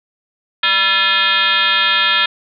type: tone with frequency modulation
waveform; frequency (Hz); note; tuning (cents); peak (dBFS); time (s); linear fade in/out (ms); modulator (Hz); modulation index
sine; 2489; D#7; 0; -11; 0.63-2.26; 5; 378; 3.4
effects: none